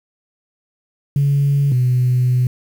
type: tone pair in turn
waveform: sine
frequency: 141.2 / 125.42 Hz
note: C#3 / B2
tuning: +32 / +27 cents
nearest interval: major second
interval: 205 cents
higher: first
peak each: -11 dBFS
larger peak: neither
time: 1.16-1.72 / 1.72-2.47 s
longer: second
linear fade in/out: 2 ms
effects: tanh soft clip ceiling -8 dBFS + 7-bit